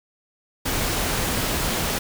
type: noise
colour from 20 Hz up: pink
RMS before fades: -24 dBFS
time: 0.65-1.99 s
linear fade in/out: 10 ms
effects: none